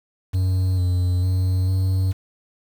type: tone with pitch steps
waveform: triangle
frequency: 93 / 90 / 92.5 / 94.2 Hz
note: F#2 / F#2 / F#2 / F#2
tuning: +9 / -47 / 0 / +32 cents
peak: -15 dBFS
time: 0.33-2.13 s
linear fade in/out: 20 ms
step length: 450 ms
effects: 7-bit